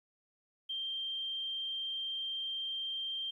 sine tone, 3164 Hz, G7, 15 cents sharp, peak -35 dBFS, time 0.69-3.31 s, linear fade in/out 10 ms, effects 12-bit

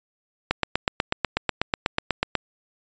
click train, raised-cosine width 0.3 ms, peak -4 dBFS, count 16, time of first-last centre 0.51-2.353 s, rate 8.14 Hz, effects resampled to 16000 Hz

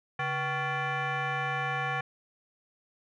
sine tone with frequency modulation, 487 Hz, B4, 24 cents flat, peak -27 dBFS, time 0.19-2.01 s, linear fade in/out 5 ms, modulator 627 Hz, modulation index 2.9, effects tanh soft clip ceiling -24 dBFS

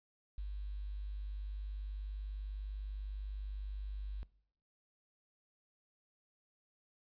sine tone with quantisation, 50.1 Hz, G1, 38 cents sharp, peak -38 dBFS, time 0.38-4.23 s, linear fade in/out 0 ms, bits 11, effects noise-tail reverb RT60 0.6 s tail -21 dB re dry + resampled to 11025 Hz

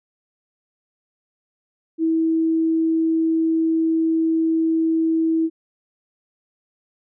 sine tone, 324.2 Hz, E4, 29 cents flat, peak -16 dBFS, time 1.98-5.5 s, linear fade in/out 50 ms, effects none

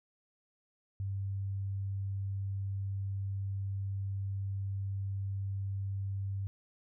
sine tone, 98 Hz, G2, in tune, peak -33 dBFS, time 1-6.47 s, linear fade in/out 0 ms, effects none

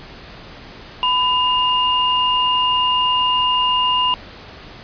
sine tone pair together, 1000 / 2828 Hz, B5 / F7, +21 / +21 cents, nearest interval octave + tritone, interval 1800 cents, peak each -17 dBFS, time 1.03-4.14 s, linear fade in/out 0 ms, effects pink hiss -38 dBFS RMS until 4.83 s + resampled to 11025 Hz

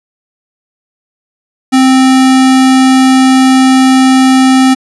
square tone, 261.6 Hz, C4, in tune, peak -4 dBFS, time 1.72-4.75 s, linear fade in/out 20 ms, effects resampled to 24000 Hz

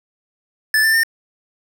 square tone with pitch steps, 1746 / 1778.6 / 1811.8 Hz, A6 / A6 / A#6, -14 / +18 / -50 cents, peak -13 dBFS, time 0.74-1.034 s, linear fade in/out 2 ms, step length 98 ms, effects 7-bit

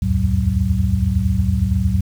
sine tone cluster, 68.3 / 81.3 / 90 / 111.8 / 188.2 Hz, C#2 / E2 / F#2 / A2 / F#3, -25 / -23 / -47 / +28 / +30 cents, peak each -21 dBFS, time 0.02-2.01 s, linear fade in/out 5 ms, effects 7-bit

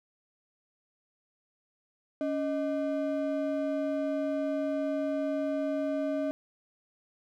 triangle ring-modulated tone, 451.3 Hz, A4, 44 cents sharp, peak -23 dBFS, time 2.21-6.31 s, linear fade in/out 0 ms, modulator 171 Hz, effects none

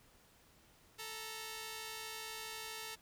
5% pulse tone pair together, 440 / 932.3 Hz, A4 / A#5, 0 / 0 cents, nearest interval octave + minor second, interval 1300 cents, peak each -34 / -36 dBFS, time 0.98-2.96 s, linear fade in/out 20 ms, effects pink hiss -66 dBFS RMS until 3.01 s

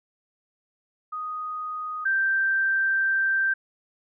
sine tone pair in turn, 1244.5 / 1568 Hz, D#6 / G6, 0 / 0 cents, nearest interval major third, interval 400 cents, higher second, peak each -29 / -20 dBFS, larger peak second, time 1.12-2.05 / 2.05-3.54 s, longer second, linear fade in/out 10 ms, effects none

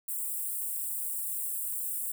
white high-pass noise, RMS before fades -34 dBFS, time 0.08-2.12 s, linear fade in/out 5 ms, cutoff 7800 Hz, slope 96 dB/octave, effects none

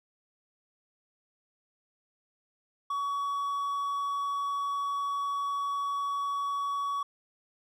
triangle tone, 1128 Hz, C#6, 30 cents sharp, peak -27 dBFS, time 2.9-7.03 s, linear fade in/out 5 ms, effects none

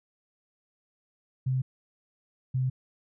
sine tone pair in turn, 130 / 129.3 Hz, C3 / C3, -11 / -20 cents, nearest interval unison, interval 9 cents, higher first, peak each -24 dBFS, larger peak neither, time 1.46-1.62 / 2.54-2.7 s, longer neither, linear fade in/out 10 ms, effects none

